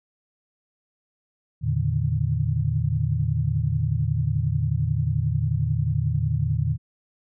sine tone cluster, 84 / 115.5 / 140.6 / 151.8 Hz, E2 / A#2 / C#3 / D#3, +33 / -16 / +25 / -42 cents, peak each -27 / -24 / -28 / -26 dBFS, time 1.61-6.78 s, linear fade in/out 50 ms, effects none

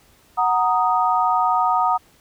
sine chord, D# minor, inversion first, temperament equal, 740 / 932.3 / 1244.5 Hz, F#5 / A#5 / D#6, 0 / 0 / 0 cents, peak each -20 dBFS, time 0.37-1.98 s, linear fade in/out 20 ms, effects pink hiss -55 dBFS RMS until 2.2 s

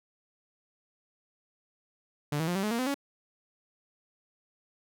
sawtooth tone with pitch steps, 146.83 / 161.05 / 176.64 / 193.74 / 212.5 / 233.1 / 255.6 / 280.4 Hz, D3 / E3 / F3 / G3 / G#3 / A#3 / C4 / C#4, 0 / -40 / +20 / -20 / +40 / 0 / -40 / +20 cents, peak -24 dBFS, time 2.32-2.944 s, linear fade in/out 5 ms, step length 78 ms, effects none

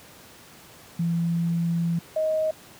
sine tone pair in turn, 168.8 / 627.6 Hz, E3 / D#5, +41 / +15 cents, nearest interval octave + major seventh, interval 2274 cents, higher second, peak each -21 dBFS, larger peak neither, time 0.99-1.99 / 2.16-2.51 s, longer first, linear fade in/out 5 ms, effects pink hiss -48 dBFS RMS until 2.79 s + high-pass 100 Hz 12 dB/octave

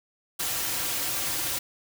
white noise with comb filter, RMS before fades -29 dBFS, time 0.39-1.59 s, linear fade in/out 10 ms, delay 4.7 ms, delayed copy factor -0.55, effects none

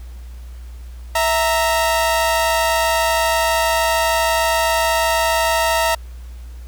sawtooth tone pair together, 656 / 927.7 Hz, E5 / A#5, -9 / -9 cents, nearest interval tritone, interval 600 cents, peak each -14 dBFS, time 1.15-5.95 s, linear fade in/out 5 ms, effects added 60 Hz sine -31 dBFS peak until 6.67 s + pink hiss -50 dBFS RMS until 6.67 s

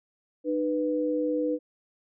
sine tone pair together, 304.1 / 493.9 Hz, D#4 / B4, -40 / 0 cents, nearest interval minor sixth, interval 840 cents, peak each -27 dBFS, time 0.44-1.59 s, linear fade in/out 50 ms, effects none

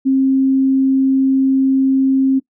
sine tone, 266.9 Hz, C4, 35 cents sharp, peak -10 dBFS, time 0.05-2.4 s, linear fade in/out 20 ms, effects noise-tail reverb RT60 0.1 s tail -20 dB re dry

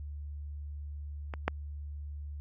clicks, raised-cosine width 0.5 ms, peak -23 / -12 dBFS, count 2, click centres 1.338 / 1.48 s, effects added 73 Hz sine -38 dBFS peak until 2.4 s

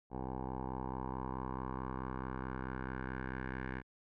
10% pulse tone with low-pass filter sweep, 64.6 Hz, C2, 21 cents flat, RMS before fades -41 dBFS, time 0.1-3.83 s, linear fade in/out 50 ms, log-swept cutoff 760 to 1800 Hz, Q 3.6, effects none

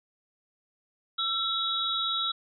sine tone cluster, 1338 / 3392 / 3820 Hz, E6 / G#7 / A#7, +25 / +36 / +42 cents, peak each -32 / -32 / -29 dBFS, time 1.18-2.32 s, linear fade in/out 10 ms, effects none

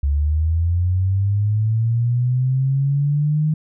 sine linear sweep, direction up, 69.3 to 155.56 Hz, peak -15 dBFS, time 0.03-3.54 s, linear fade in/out 5 ms, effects none

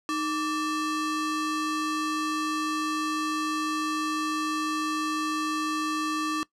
square ring-modulated tone, 737 Hz, F#5, 7 cents flat, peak -24 dBFS, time 0.09-6.43 s, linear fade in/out 0 ms, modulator 427 Hz, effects noise-tail reverb RT60 0.1 s tail -20 dB re dry + low-pass 9000 Hz 12 dB/octave

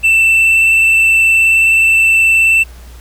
triangle tone with vibrato, 2666 Hz, E7, 19 cents sharp, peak -5 dBFS, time 0.03-2.64 s, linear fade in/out 20 ms, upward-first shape triangle, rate 19 Hz, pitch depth 17 cents each way, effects added 60 Hz sine -32 dBFS peak until 3 s + pink hiss -42 dBFS RMS until 3 s

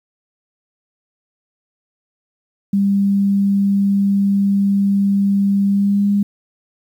sine tone with pitch glide, 198.7 to 202.2 Hz, G3 to G#3, +24 to -46 cents, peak -12 dBFS, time 2.73-6.23 s, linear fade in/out 5 ms, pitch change +30 cents, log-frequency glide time 5.67-6.09 s, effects 8-bit

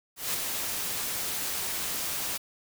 white noise with ADSR envelope, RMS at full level -28 dBFS, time 0.16-2.38 s, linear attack 180 ms, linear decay 6 ms, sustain -4 dB, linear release 15 ms, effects none

